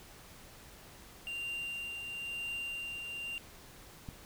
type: tone with tremolo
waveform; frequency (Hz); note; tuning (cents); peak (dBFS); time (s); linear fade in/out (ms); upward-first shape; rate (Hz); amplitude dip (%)
triangle; 2780; F7; -9; -34; 1.27-3.38; 0; triangle; 0.99; 40
type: click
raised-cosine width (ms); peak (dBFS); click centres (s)
5; -29; 4.088
effects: pink hiss -54 dBFS RMS until 4.25 s